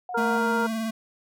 sine tone, 726 Hz, F#5, 33 cents flat, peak -31 dBFS, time 0.09-0.38 s, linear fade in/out 2 ms
harmonic tone, 466.2 Hz, A#4, in tune, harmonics 1 / 2 / 3, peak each -27 / -27 / -27 dBFS, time 0.14-0.67 s, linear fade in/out 10 ms
square tone with vibrato, 223.2 Hz, A3, 25 cents sharp, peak -27 dBFS, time 0.17-0.91 s, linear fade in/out 10 ms, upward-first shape sine, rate 19 Hz, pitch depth 29 cents each way
effects none

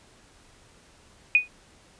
sine tone with exponential decay, 2477 Hz, D#7, 8 cents flat, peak -11 dBFS, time 1.35-1.48 s, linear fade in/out 1 ms, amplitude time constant 28 ms, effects pink hiss -56 dBFS RMS until 1.99 s + resampled to 22050 Hz

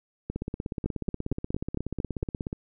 two click trains, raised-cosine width 3 ms, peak -18 / -15 dBFS, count 38 / 7, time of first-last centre 0.3-2.529 / 0.86-2.23 s, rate 16.6 / 4.38 Hz, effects none

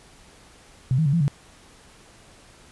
sine tone with pitch steps, 128.9 / 159.2 / 139.3 / 169.3 / 142 Hz, C3 / D#3 / C#3 / E3 / C#3, -26 / +40 / +9 / +46 / +42 cents, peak -17 dBFS, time 0.91-1.28 s, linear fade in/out 0 ms, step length 74 ms, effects pink hiss -51 dBFS RMS until 2.71 s + resampled to 24000 Hz

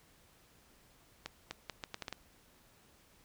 accelerating click train, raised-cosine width 0.2 ms, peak -22 dBFS, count 8, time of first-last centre 1.26-2.127 s, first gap 250 ms, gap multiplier 0.75, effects pink hiss -65 dBFS RMS until 3.24 s

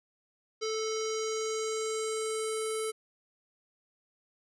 square tone with low-pass filter sweep, 438.8 Hz, A4, 5 cents flat, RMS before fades -33 dBFS, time 0.61-2.92 s, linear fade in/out 20 ms, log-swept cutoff 5300 to 10000 Hz, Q 4.6, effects none

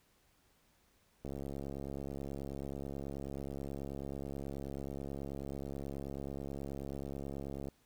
click train, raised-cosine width 2 ms, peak -29 dBFS, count 447, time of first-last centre 1.25-7.686 s, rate 69.3 Hz, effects pink hiss -71 dBFS RMS until 7.85 s

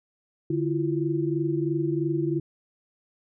sine tone cluster, 146.4 / 330.5 / 353.5 Hz, D3 / E4 / F4, -5 / +5 / +21 cents, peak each -28 / -26 / -29 dBFS, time 0.5-2.4 s, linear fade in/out 5 ms, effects none

